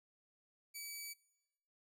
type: tone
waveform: 10% pulse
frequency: 2290 Hz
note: D7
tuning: 44 cents flat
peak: -36 dBFS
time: 0.74-1.14 s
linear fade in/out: 20 ms
effects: noise-tail reverb RT60 1.0 s tail -24 dB re dry